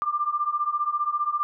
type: beating tone pair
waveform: sine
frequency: 1181 / 1196 Hz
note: D6 / D6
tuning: +9 / +31 cents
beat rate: 15 Hz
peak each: -27 / -25 dBFS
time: 0.02-1.43 s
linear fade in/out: 0 ms
effects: none